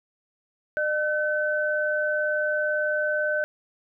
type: tone pair together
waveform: sine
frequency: 604 / 1522 Hz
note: D5 / F#6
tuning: +48 / +48 cents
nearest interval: octave + major third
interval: 1600 cents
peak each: -25 dBFS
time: 0.77-3.44 s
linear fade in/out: 0 ms
effects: none